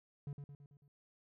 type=tone with echo; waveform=triangle; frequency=142.5 Hz; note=C#3; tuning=48 cents sharp; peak=-38 dBFS; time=0.27-0.33 s; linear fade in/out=2 ms; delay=110 ms; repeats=5; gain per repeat=-5 dB; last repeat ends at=0.88 s; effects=none